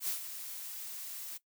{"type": "noise with ADSR envelope", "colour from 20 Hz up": "blue", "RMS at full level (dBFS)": -33, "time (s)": [0, 1.38], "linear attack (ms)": 82, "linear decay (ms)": 110, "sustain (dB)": -10, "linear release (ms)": 16, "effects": ["noise-tail reverb RT60 0.1 s tail -17 dB re dry"]}